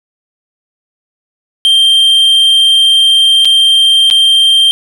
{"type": "tone with dropouts", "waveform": "triangle", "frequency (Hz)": 3164, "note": "G7", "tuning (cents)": 15, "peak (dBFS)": -3, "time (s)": [1.65, 4.71], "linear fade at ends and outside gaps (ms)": 0, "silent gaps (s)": [[3.448, 3.454], [4.101, 4.11]], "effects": []}